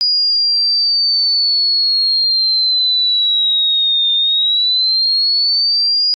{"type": "linear two-way sweep", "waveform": "sine", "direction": "down then up", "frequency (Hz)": [4900, 3624, 4900], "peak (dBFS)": -11, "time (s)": [0.01, 6.14], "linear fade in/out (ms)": 0, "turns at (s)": 4.13, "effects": ["AAC 64 kbps"]}